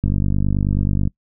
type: click train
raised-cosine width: 5 ms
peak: -7 dBFS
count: 52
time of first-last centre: 0.04-1.074 s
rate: 49.3 Hz
effects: noise-tail reverb RT60 0.1 s tail -25 dB re dry